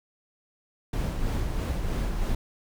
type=noise with tremolo; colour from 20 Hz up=brown; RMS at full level=-26 dBFS; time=0.93-2.35 s; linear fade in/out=5 ms; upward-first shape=sine; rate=3.1 Hz; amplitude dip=35%; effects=none